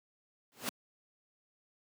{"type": "noise with exponential growth", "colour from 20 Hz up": "pink", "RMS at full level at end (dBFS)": -31, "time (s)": [0.52, 0.69], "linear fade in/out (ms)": 0, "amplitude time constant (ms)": 36, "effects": ["high-pass 200 Hz 12 dB/octave"]}